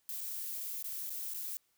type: noise with dropouts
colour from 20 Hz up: violet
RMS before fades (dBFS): -40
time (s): 0.09-1.57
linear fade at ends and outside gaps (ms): 0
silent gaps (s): 0.207-0.212 / 0.826-0.843 / 1.096-1.103 / 1.337-1.345
effects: white hiss -75 dBFS RMS until 1.77 s